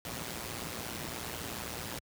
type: noise with amplitude modulation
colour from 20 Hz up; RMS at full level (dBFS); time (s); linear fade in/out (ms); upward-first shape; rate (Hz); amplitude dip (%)
pink; -36; 0.05-1.99; 2; sine; 118; 70
effects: high-pass 80 Hz 12 dB/octave